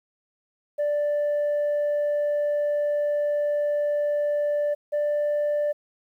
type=tone pair in turn; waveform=sine; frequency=587.3 / 589.7 Hz; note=D5 / D5; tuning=0 / +7 cents; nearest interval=unison; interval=7 cents; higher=second; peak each=-19 dBFS; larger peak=neither; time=0.78-4.75 / 4.92-5.73 s; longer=first; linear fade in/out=20 ms; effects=tanh soft clip ceiling -20 dBFS + 10-bit